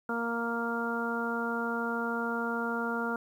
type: harmonic tone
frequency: 233.1 Hz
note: A#3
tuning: in tune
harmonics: 1 / 2 / 3 / 4 / 5 / 6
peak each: -34 / -36 / -40 / -38 / -42 / -34 dBFS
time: 0.09-3.16 s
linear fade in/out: 2 ms
effects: 10-bit